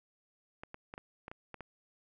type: clicks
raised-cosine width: 0.5 ms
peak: -29 dBFS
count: 8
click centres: 0.635 / 0.744 / 0.939 / 0.979 / 1.281 / 1.315 / 1.543 / 1.607 s
effects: none